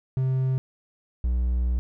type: tone pair in turn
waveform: triangle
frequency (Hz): 130.81 / 61.15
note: C3 / B1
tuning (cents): 0 / -16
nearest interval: octave + minor second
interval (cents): 1316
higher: first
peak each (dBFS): -19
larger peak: neither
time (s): 0.17-0.58 / 1.24-1.79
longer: second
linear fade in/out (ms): 0
effects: none